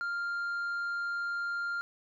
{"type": "tone with tanh clipping", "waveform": "sine", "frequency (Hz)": 1397, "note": "F6", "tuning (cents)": 0, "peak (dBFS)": -32, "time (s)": [0.01, 1.81], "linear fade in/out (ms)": 0, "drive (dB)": 3, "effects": []}